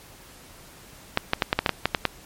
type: clicks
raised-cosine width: 0.3 ms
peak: -3 dBFS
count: 10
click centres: 1.174 / 1.334 / 1.422 / 1.529 / 1.59 / 1.662 / 1.693 / 1.856 / 1.948 / 2.053 s
effects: pink hiss -48 dBFS RMS until 2.25 s + MP3 64 kbps